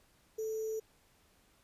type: tone with sample-and-hold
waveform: sine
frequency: 438.9 Hz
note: A4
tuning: 4 cents flat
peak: -34 dBFS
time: 0.38-0.8 s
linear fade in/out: 10 ms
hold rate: 6300 Hz
effects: pink hiss -68 dBFS RMS until 1.63 s + resampled to 32000 Hz